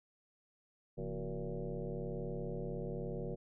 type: tone with frequency modulation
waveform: sine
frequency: 170 Hz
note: F3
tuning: 46 cents flat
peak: -37 dBFS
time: 0.97-3.36 s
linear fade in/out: 20 ms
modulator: 101 Hz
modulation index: 3.9
effects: none